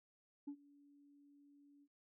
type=tone with ADSR envelope; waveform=sine; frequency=285.8 Hz; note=D4; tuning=47 cents flat; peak=-40 dBFS; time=0.47-1.88 s; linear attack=11 ms; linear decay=75 ms; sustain=-24 dB; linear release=53 ms; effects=tanh soft clip ceiling -41 dBFS